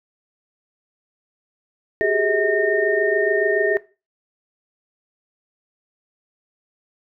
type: tone cluster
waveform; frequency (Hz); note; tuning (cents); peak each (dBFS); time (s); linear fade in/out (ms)
sine; 371.3 / 391.9 / 418.8 / 641 / 1831; F#4 / G4 / G#4 / E5 / A#6; +6 / 0 / +15 / -49 / -32; -28 / -23 / -20 / -23 / -22; 2.01-3.77; 0
effects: noise-tail reverb RT60 0.3 s tail -18 dB re dry